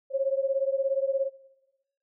sine beating tone pair, 536 / 553 Hz, C5 / C#5, +42 / -4 cents, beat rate 17 Hz, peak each -26 / -28 dBFS, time 0.1-1.3 s, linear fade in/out 50 ms, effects noise-tail reverb RT60 0.9 s tail -18 dB re dry

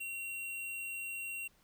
sine tone with sample-and-hold, 2743 Hz, F7, 32 cents flat, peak -38 dBFS, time 0-1.48 s, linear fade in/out 10 ms, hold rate 11025 Hz, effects pink hiss -69 dBFS RMS until 1.63 s

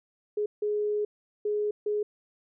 sine tone bursts at uneven times, 418.3 Hz, G#4, 12 cents sharp, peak -25 dBFS, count 4, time 0.37-0.46 / 0.62-1.05 / 1.45-1.71 / 1.86-2.03 s, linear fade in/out 5 ms, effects none

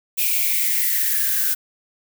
violet noise with high-pass filter sweep, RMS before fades -20 dBFS, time 0.17-1.55 s, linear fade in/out 20 ms, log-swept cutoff 2500 to 1500 Hz, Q 8.3, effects none

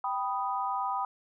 sine chord, G augmented, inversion none, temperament equal, 784 / 987.8 / 1244.5 Hz, G5 / B5 / D#6, 0 / 0 / 0 cents, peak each -33 / -32 / -34 dBFS, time 0.04-1.05 s, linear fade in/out 2 ms, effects none

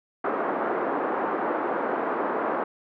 pink band-pass noise, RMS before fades -27 dBFS, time 0.24-2.64 s, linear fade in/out 5 ms, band 290 to 1400 Hz, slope 24 dB/octave, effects none

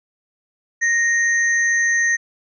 sine tone pair together, 1864.7 / 6202 Hz, A#6 / G8, 0 / -19 cents, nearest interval octave + major sixth, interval 2081 cents, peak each -15 / -25 dBFS, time 0.81-2.17 s, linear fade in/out 20 ms, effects none

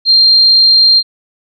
sine tone, 4186 Hz, C8, in tune, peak -4 dBFS, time 0.05-1.03 s, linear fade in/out 50 ms, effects none

